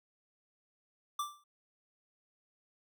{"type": "tone with exponential decay", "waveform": "square", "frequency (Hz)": 1174.7, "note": "D6", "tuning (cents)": 0, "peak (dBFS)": -31, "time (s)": [1.19, 1.44], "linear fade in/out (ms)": 5, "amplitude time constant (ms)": 53, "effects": []}